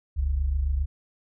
sine tone pair together, 42.32 / 69.8 Hz, E1 / C#2, +46 / +13 cents, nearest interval major sixth, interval 867 cents, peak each -28 / -23 dBFS, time 0.16-0.86 s, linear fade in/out 20 ms, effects none

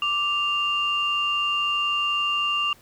sine tone pair together, 1174.7 / 2792 Hz, D6 / F7, 0 / -1 cents, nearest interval octave + minor third, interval 1499 cents, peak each -25 / -22 dBFS, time 0.02-2.73 s, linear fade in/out 2 ms, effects tanh soft clip ceiling -14 dBFS + pink hiss -54 dBFS RMS until 2.81 s

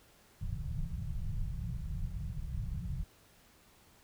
pink low-pass noise, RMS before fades -37 dBFS, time 0.41-3.04 s, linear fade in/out 10 ms, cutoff 180 Hz, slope 96 dB/octave, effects pink hiss -63 dBFS RMS until 4.03 s

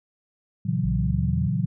sine chord, F# dominant seventh, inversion first, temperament equal, 116.54 / 138.59 / 164.81 / 185 Hz, A#2 / C#3 / E3 / F#3, 0 / 0 / 0 / 0 cents, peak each -27 dBFS, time 0.65-1.66 s, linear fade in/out 10 ms
sine linear sweep, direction up, 55 to 84.1 Hz, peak -26 dBFS, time 0.84-1.48 s, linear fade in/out 10 ms
effects none

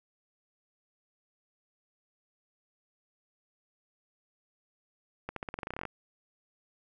accelerating click train, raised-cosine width 0.5 ms, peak -21 dBFS, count 15, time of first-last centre 5.29-5.853 s, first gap 73 ms, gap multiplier 0.9, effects none

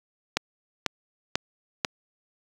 click train, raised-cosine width 0.2 ms, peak -5 dBFS, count 4, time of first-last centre 0.37-1.848 s, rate 2.03 Hz, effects high-pass 100 Hz 12 dB/octave + 7-bit

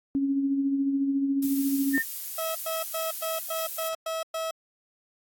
sine tone with tremolo, 275.8 Hz, C#4, 9 cents flat, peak -21 dBFS, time 0.15-1.98 s, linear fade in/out 0 ms, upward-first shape sine, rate 14 Hz, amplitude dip 40%
violet noise, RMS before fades -34 dBFS, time 1.42-3.89 s, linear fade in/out 5 ms
sine tone, 1815 Hz, A#6, 47 cents flat, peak -24 dBFS, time 1.93-2.03 s, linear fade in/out 20 ms
30% pulse tone bursts, 648 Hz, E5, 30 cents flat, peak -26 dBFS, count 8, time 2.38-4.51 s, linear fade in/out 5 ms, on 170 ms, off 110 ms
effects AAC 64 kbps

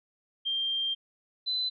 sine tone pair in turn, 3180 / 4023 Hz, G7 / B7, +24 / +31 cents, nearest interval major third, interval 407 cents, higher second, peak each -27 dBFS, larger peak neither, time 0.45-0.95 / 1.46-1.7 s, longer first, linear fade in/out 20 ms, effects none

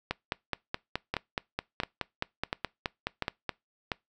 two click trains, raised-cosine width 0.3 ms, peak -13 / -13 dBFS, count 5 / 17, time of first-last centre 1.14-3.918 / 0.11-3.493 s, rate 1.44 / 4.73 Hz, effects noise-tail reverb RT60 0.2 s tail -24 dB re dry

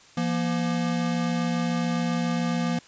square tone pair together, 170.8 / 238 Hz, F3 / A#3, -38 / +36 cents, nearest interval tritone, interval 574 cents, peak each -27 dBFS, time 0.17-2.79 s, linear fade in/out 5 ms, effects white hiss -52 dBFS RMS until 2.87 s + resampled to 16000 Hz

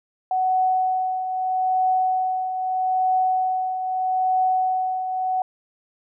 sine tone with tremolo, 746 Hz, F#5, 14 cents sharp, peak -16 dBFS, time 0.31-5.42 s, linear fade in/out 2 ms, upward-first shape triangle, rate 0.79 Hz, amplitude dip 60%, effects none

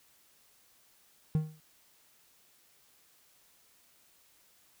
triangle tone with exponential decay, 155.56 Hz, D#3, in tune, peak -20 dBFS, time 1.35-1.6 s, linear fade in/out 0 ms, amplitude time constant 54 ms, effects white hiss -65 dBFS RMS until 4.8 s

